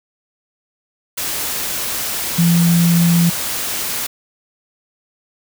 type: tone in noise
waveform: sine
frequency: 170.5 Hz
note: F3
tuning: 41 cents flat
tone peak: -10 dBFS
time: 2.38-3.3 s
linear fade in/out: 10 ms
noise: white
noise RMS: -22 dBFS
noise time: 1.17-4.07 s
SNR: +9 dB
effects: none